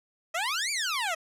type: exponential two-way sweep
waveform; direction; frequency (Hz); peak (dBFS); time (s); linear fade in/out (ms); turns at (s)
15% pulse; up then down; 622.3 to 2416 to 622.3; -21; 0.34-1.15; 10; 0.71
effects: low-pass 11000 Hz 12 dB/octave